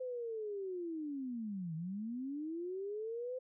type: linear two-way sweep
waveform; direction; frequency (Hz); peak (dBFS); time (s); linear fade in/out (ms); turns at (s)
sine; down then up; 517 to 155.56 to 517; -38; 0-3.39; 10; 1.75
effects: none